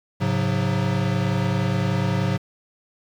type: tone cluster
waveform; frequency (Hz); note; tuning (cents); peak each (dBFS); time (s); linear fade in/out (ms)
square; 104.9 / 135.1 / 181.7; G#2 / C#3 / F#3; +18 / -44 / -31; -25; 0.2-2.38; 20
effects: low-pass 5000 Hz 12 dB/octave + 8-bit